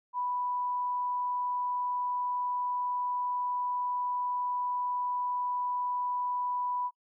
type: tone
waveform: sine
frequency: 987.8 Hz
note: B5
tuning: in tune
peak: -29 dBFS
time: 0.13-6.91 s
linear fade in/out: 50 ms
effects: noise-tail reverb RT60 0.1 s tail -26 dB re dry